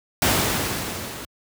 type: noise with level ramp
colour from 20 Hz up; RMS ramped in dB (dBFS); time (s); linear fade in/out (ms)
pink; -17 to -35; 0.22-1.25; 2
effects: high-pass 80 Hz 12 dB/octave